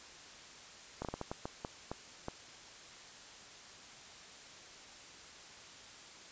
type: slowing click train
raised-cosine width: 1 ms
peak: -24 dBFS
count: 10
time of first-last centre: 1.02-2.284 s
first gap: 28 ms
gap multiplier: 1.38
effects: white hiss -53 dBFS RMS until 6.31 s + resampled to 16000 Hz